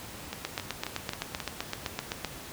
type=two click trains; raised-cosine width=0.2 ms; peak=-16 / -13 dBFS; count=5 / 15; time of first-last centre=0.33-1.402 / 0.45-2.247 s; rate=3.73 / 7.79 Hz; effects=pink hiss -43 dBFS RMS until 2.52 s + high-pass 60 Hz 12 dB/octave